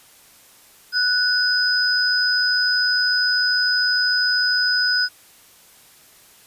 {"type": "tone pair together", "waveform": "sine", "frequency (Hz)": [1482, 5009], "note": ["F#6", "D#8"], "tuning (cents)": [2, 11], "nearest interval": "octave + major sixth", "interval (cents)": 2109, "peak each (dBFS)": -19, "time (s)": [0.92, 5.09], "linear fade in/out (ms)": 50, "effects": ["white hiss -50 dBFS RMS until 6.46 s", "resampled to 32000 Hz"]}